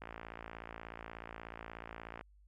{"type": "click train", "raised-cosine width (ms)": 0.5, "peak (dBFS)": -29, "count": 125, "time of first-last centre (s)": [0.02, 2.211], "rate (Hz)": 56.6, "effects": ["added 50 Hz sine -60 dBFS peak until 2.47 s", "MP3 64 kbps"]}